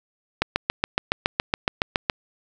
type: click train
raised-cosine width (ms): 0.3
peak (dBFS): -3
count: 13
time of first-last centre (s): 0.42-2.098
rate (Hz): 7.15
effects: none